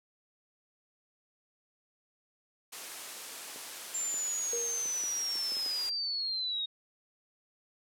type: noise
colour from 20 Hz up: white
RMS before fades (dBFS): -42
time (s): 2.72-5.9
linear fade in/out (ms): 10
type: clicks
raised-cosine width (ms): 2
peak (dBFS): -34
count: 8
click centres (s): 3.56 / 4.142 / 4.857 / 5.037 / 5.356 / 5.52 / 5.569 / 5.662
type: linear sweep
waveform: sine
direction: down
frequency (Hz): 7340 to 3729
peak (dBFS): -31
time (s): 3.94-6.66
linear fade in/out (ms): 10
type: tone with exponential decay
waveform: sine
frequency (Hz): 468.9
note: A#4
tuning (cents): +10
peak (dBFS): -32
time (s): 4.53-5.09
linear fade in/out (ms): 1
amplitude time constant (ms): 120
effects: high-pass 300 Hz 12 dB/octave + low-pass 12000 Hz 12 dB/octave